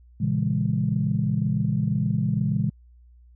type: chord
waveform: sine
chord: A# half-diminished seventh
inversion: none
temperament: equal with one note detuned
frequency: 116.54 / 138.59 / 164.81 / 204.1 Hz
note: A#2 / C#3 / E3 / G#3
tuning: 0 / 0 / 0 / -30 cents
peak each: -26 dBFS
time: 0.2-2.7 s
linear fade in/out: 10 ms
effects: tanh soft clip ceiling -10 dBFS + added 60 Hz sine -49 dBFS peak until 3.35 s